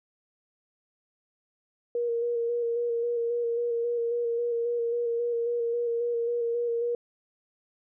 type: tone with vibrato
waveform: sine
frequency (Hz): 471.6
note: A#4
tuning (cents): +20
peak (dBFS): -25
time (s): 1.95-6.95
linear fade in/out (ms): 2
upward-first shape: square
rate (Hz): 3.7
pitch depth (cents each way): 19
effects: none